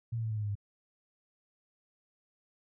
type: tone with pitch steps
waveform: sine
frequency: 116 / 113.42 / 110.89 / 108.42 / 106 / 103.64 / 101.33 Hz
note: A#2 / A#2 / A2 / A2 / G#2 / G#2 / G#2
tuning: -8 / -47 / +14 / -25 / +36 / -3 / -42 cents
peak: -31 dBFS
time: 0.12-0.554 s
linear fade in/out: 10 ms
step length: 62 ms
effects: none